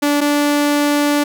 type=tone pair in turn; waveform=sawtooth; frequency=290.2 / 291.3 Hz; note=D4 / D4; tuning=-21 / -14 cents; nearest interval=unison; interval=7 cents; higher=second; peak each=-9 dBFS; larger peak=neither; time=0.02-0.21 / 0.21-1.24 s; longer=second; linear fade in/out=10 ms; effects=none